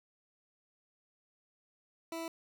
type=tone; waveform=20% pulse; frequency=329.6 Hz; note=E4; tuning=in tune; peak=-33 dBFS; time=2.12-2.28 s; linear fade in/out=2 ms; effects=none